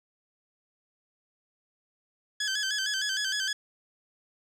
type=tone with vibrato; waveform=15% pulse; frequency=1616 Hz; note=G#6; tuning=48 cents flat; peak=-21 dBFS; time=2.4-3.53 s; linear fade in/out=5 ms; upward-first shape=square; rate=6.5 Hz; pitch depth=72 cents each way; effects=low-pass 9000 Hz 12 dB/octave